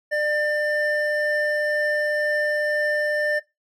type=tone pair together; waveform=triangle; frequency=598 / 1792 Hz; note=D5 / A6; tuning=+31 / +31 cents; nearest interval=octave + perfect fifth; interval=1900 cents; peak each=-21 dBFS; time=0.11-3.4 s; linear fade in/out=20 ms; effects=noise-tail reverb RT60 0.2 s tail -20 dB re dry